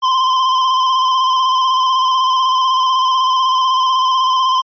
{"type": "tone with vibrato", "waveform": "square", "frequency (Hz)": 1037, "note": "C6", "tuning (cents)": -16, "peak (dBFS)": -12, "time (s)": [0.02, 4.62], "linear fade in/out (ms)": 20, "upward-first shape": "square", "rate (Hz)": 16, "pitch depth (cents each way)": 27, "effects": ["resampled to 11025 Hz"]}